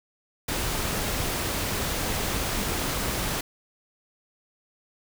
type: noise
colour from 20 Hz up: pink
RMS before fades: -28 dBFS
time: 0.48-3.41 s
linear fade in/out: 5 ms
effects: none